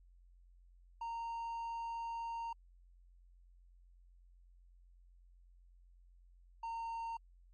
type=tone pair in turn; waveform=triangle; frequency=924 / 917.1 Hz; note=A#5 / A#5; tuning=-16 / -29 cents; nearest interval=unison; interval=13 cents; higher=first; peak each=-37 / -37 dBFS; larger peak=neither; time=1.01-2.53 / 6.63-7.17 s; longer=first; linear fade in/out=5 ms; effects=added 44 Hz sine -60 dBFS peak until 7.53 s + MP3 32 kbps